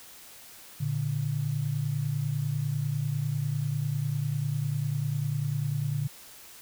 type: tone pair together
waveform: sine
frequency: 115.6 / 145.65 Hz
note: A#2 / D3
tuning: -14 / -14 cents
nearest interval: major third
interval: 400 cents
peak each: -31 / -28 dBFS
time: 0.8-6.08 s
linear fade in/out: 10 ms
effects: white hiss -49 dBFS RMS until 6.61 s